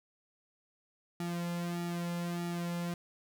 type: tone with flanger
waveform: sawtooth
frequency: 172.8 Hz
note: F3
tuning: 18 cents flat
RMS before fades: -36 dBFS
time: 1.2-2.94 s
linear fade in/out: 2 ms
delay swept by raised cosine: 1.9 to 2.65 ms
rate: 1.6 Hz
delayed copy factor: -0.8
effects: none